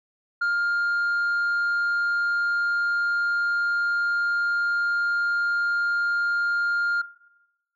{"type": "tone", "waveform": "sine", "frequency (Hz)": 1405, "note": "F6", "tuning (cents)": 10, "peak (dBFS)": -18, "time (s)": [0.41, 7.02], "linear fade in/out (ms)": 10, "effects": ["noise-tail reverb RT60 1.0 s tail -19 dB re dry", "tanh soft clip ceiling -20 dBFS"]}